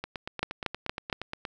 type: two click trains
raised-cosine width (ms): 0.3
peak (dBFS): -11 / -18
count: 4 / 13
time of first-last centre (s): 0.43-1.128 / 0.04-1.452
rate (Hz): 4.3 / 8.5
effects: none